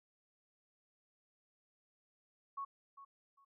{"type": "tone with echo", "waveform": "sine", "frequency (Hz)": 1107, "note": "C#6", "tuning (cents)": -3, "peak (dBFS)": -39, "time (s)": [2.57, 2.65], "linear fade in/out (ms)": 10, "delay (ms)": 400, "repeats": 2, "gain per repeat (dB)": -13, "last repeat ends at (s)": 3.45, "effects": []}